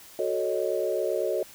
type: chord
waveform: sine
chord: D# half-diminished seventh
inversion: first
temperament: equal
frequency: 370 / 440 / 554.4 / 622.3 Hz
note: F#4 / A4 / C#5 / D#5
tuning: 0 / 0 / 0 / 0 cents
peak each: -30 dBFS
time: 0.19-1.43 s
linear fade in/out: 2 ms
effects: white hiss -49 dBFS RMS until 1.54 s